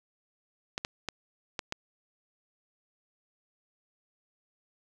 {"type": "clicks", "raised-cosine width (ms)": 0.2, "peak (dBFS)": -15, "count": 5, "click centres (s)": [0.779, 0.849, 1.087, 1.592, 1.724], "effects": []}